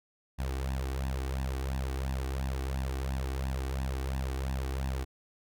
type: tone with flanger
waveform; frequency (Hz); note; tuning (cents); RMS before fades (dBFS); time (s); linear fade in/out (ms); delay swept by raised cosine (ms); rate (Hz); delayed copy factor
sawtooth; 66.2; C2; +21; -33; 0.38-5.05; 20; 1.1 to 2.7; 2.9; +0.75
effects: none